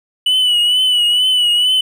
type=tone with vibrato; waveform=triangle; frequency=2960 Hz; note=F#7; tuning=in tune; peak=-9 dBFS; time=0.26-1.81 s; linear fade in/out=5 ms; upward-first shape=triangle; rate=2.2 Hz; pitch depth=59 cents each way; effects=none